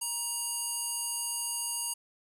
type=tone with band-pass filter; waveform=square; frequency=947 Hz; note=A#5; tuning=27 cents sharp; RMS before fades=-34 dBFS; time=0.01-1.94 s; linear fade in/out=10 ms; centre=9800 Hz; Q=2.7; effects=none